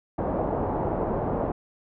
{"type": "low-pass noise", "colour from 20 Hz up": "white", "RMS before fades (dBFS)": -27, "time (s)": [0.18, 1.52], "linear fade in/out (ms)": 5, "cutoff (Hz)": 800, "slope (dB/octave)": 24, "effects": []}